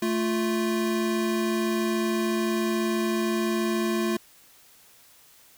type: tone pair together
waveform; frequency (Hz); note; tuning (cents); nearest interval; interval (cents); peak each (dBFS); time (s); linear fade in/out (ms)
square; 220.3 / 349.2; A3 / F4; +2 / 0; minor sixth; 798; -27; 0.02-4.17; 5
effects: white hiss -55 dBFS RMS until 5.57 s